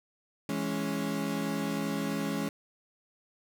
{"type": "chord", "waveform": "35% pulse", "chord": "C# minor", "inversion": "first", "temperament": "equal", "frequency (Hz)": [164.81, 207.7, 277.2], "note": ["E3", "G#3", "C#4"], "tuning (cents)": [0, 0, 0], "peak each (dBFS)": [-35, -32, -32], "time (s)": [0.49, 2.49], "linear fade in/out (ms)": 2, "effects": []}